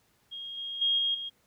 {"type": "tone with level steps", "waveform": "sine", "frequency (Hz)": 3255, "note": "G#7", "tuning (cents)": -36, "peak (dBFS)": [-37, -34, -23, -25, -34], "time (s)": [0.31, 1.3], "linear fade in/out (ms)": 20, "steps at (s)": [0.57, 0.81, 0.98, 1.14], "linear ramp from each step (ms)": 10, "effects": ["pink hiss -68 dBFS RMS until 1.46 s", "high-pass 60 Hz 12 dB/octave"]}